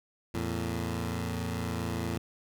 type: tone pair together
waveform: 15% pulse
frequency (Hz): 84.65 / 113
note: E2 / A2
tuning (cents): +46 / +47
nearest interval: perfect fourth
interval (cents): 501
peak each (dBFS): -27 / -28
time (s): 0.34-2.18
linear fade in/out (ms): 5
effects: none